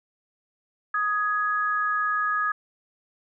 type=tone pair together; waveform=sine; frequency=1249.4 / 1671 Hz; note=D#6 / G#6; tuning=+7 / +10 cents; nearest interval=perfect fourth; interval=503 cents; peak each=-24 / -26 dBFS; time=0.94-2.52 s; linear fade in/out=5 ms; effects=none